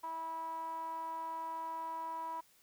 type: tone with band-pass filter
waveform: sawtooth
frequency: 325.3 Hz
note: E4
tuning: 23 cents flat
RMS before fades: -41 dBFS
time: 0.03-2.41 s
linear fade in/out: 10 ms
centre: 960 Hz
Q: 9.2
effects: white hiss -67 dBFS RMS until 2.62 s